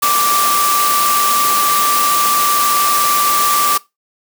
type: tone in noise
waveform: sine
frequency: 1171 Hz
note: D6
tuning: 5 cents flat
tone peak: -13 dBFS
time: 0.02-3.78 s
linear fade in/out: 10 ms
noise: white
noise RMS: -17 dBFS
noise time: 0.02-3.78 s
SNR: +1 dB
effects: noise-tail reverb RT60 0.2 s tail -20 dB re dry + high-pass 200 Hz 12 dB/octave